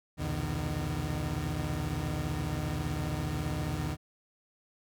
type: tone cluster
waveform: 30% pulse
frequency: 65.3 / 83.5 / 122.1 / 152.1 Hz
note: C2 / E2 / B2 / D#3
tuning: -3 / +23 / -19 / -39 cents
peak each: -37 / -34 / -35 / -32 dBFS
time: 0.17-3.97 s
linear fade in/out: 50 ms
effects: none